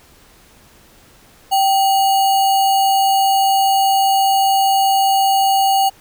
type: tone with sample-and-hold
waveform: sine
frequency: 779 Hz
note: G5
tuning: 11 cents flat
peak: -11 dBFS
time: 1.51-5.9 s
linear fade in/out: 20 ms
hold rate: 3675 Hz
effects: pink hiss -48 dBFS RMS until 6 s